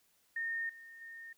sine tone with level steps, 1832 Hz, A#6, 31 cents flat, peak -34 / -50 / -46 dBFS, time 0.36-1.33 s, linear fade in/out 5 ms, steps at 0.69 / 1.01 s, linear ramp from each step 5 ms, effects white hiss -72 dBFS RMS until 1.37 s

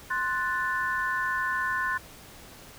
sine chord, F# diminished, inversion second, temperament equal, 1046.5 / 1480 / 1760 Hz, C6 / F#6 / A6, 0 / 0 / 0 cents, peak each -30 dBFS, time 0.1-1.98 s, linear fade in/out 10 ms, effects pink hiss -48 dBFS RMS until 2.78 s

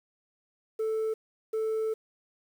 sine tone bursts at uneven times, 440 Hz, A4, in tune, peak -24 dBFS, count 2, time 0.79-1.14 / 1.53-1.94 s, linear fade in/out 10 ms, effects tanh soft clip ceiling -26 dBFS + 9-bit

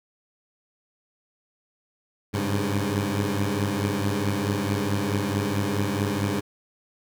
15% pulse tone cluster, 98.7 / 103.3 / 138.8 Hz, G2 / G#2 / C#3, +12 / -9 / +3 cents, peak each -20 / -21 / -26 dBFS, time 2.33-6.41 s, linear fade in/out 20 ms, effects none

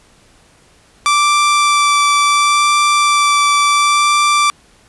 sawtooth tone with vibrato, 1169 Hz, D6, 8 cents flat, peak -6 dBFS, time 1.06-4.5 s, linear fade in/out 0 ms, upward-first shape sine, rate 0.71 Hz, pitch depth 10 cents each way, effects pink hiss -49 dBFS RMS until 4.88 s + resampled to 24000 Hz

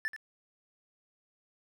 triangle tone with echo, 1760 Hz, A6, in tune, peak -28 dBFS, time 0.05-0.08 s, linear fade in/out 0 ms, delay 83 ms, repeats 1, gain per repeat -10 dB, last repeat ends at 0.163 s, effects none

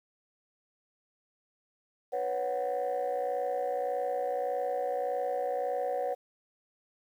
sine chord, B suspended second, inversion none, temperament just, 493.9 / 555.6 / 740.8 Hz, B4 / C#5 / F#5, 0 / +4 / +2 cents, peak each -32 dBFS, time 2.12-6.15 s, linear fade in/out 20 ms, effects tanh soft clip ceiling -24 dBFS + 10-bit

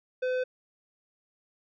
sine tone with tanh clipping, 508 Hz, B4, 49 cents sharp, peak -28 dBFS, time 0.22-0.44 s, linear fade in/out 10 ms, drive 12 dB, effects none

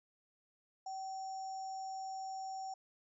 sine tone with sample-and-hold, 766 Hz, G5, 40 cents flat, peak -40 dBFS, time 0.86-2.74 s, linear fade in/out 5 ms, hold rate 6300 Hz, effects resampled to 24000 Hz

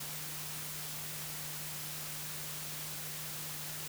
sine tone in noise, 152.1 Hz, D#3, 39 cents flat, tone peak -49 dBFS, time 0-3.88 s, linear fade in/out 5 ms, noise white, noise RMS -42 dBFS, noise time 0-3.88 s, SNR -10 dB, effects none

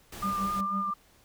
pink noise, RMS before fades -42 dBFS, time 0.12-0.61 s, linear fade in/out 5 ms
sine tone with vibrato, 1200 Hz, D6, 37 cents sharp, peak -28 dBFS, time 0.22-0.94 s, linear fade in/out 10 ms, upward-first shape triangle, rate 4.1 Hz, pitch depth 25 cents each way
triangle tone with tremolo, 196 Hz, G3, in tune, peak -28 dBFS, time 0.23-0.91 s, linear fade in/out 20 ms, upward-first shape sine, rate 6 Hz, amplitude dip 90%
effects pink hiss -61 dBFS RMS until 1.24 s

